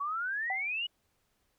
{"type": "exponential sweep", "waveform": "sine", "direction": "up", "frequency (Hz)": [1108.7, 2960], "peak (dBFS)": -31, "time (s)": [0, 0.87], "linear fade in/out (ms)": 10}
{"type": "tone with exponential decay", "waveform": "sine", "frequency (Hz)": 768, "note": "G5", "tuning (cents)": -36, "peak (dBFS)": -30, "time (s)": [0.5, 0.72], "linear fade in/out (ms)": 2, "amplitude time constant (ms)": 46}
{"effects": ["pink hiss -75 dBFS RMS until 1.58 s"]}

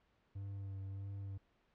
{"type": "tone with vibrato", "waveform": "triangle", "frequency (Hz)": 98, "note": "G2", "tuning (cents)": 0, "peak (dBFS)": -40, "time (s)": [0.35, 1.38], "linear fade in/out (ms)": 10, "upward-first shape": "sine", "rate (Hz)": 1.6, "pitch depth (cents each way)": 21, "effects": ["pink hiss -75 dBFS RMS until 1.74 s", "low-pass 3000 Hz 12 dB/octave"]}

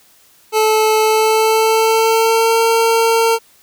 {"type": "tone with pitch glide", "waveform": "25% pulse", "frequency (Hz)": [435, 455.3], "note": ["A4", "A#4"], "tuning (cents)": [-20, -41], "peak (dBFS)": -7, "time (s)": [0.52, 3.39], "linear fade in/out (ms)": 50, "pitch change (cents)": 79, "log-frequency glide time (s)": [1.01, 2.6], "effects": ["white hiss -50 dBFS RMS until 3.62 s"]}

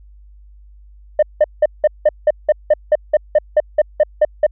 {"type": "tone bursts", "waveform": "sine", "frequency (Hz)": 606, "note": "D#5", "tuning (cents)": -46, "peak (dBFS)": -5, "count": 16, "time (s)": [1.19, 4.466], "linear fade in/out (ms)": 5, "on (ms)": 36, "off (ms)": 180, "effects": ["tanh soft clip ceiling -6 dBFS", "added 50 Hz sine -40 dBFS peak until 4.51 s"]}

